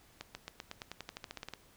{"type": "accelerating click train", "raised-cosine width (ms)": 0.2, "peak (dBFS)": -24, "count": 16, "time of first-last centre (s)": [0.21, 1.537], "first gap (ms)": 140, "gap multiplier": 0.93, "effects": ["pink hiss -63 dBFS RMS until 1.76 s"]}